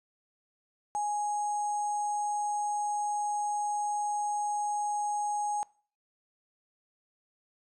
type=tone with sample-and-hold; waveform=sine; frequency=830.6 Hz; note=G#5; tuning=in tune; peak=-28 dBFS; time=0.95-5.63 s; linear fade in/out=0 ms; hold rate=7350 Hz; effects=noise-tail reverb RT60 0.4 s tail -22 dB re dry + resampled to 24000 Hz

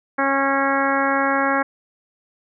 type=harmonic tone; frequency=274.1 Hz; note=C#4; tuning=19 cents flat; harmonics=1 / 2 / 3 / 4 / 5 / 6 / 7 / 8; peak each=-24 / -24 / -24 / -24 / -25 / -24 / -29 / -31 dBFS; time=0.18-1.63 s; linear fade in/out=10 ms; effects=none

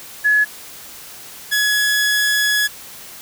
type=tone pair in turn; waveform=sine / sawtooth; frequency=1697 / 1687.2 Hz; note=G#6 / G#6; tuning=+37 / +27 cents; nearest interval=unison; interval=10 cents; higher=first; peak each=-11 dBFS; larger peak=neither; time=0.24-0.45 / 1.51-2.68 s; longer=second; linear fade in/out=20 ms; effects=white hiss -37 dBFS RMS until 3.21 s

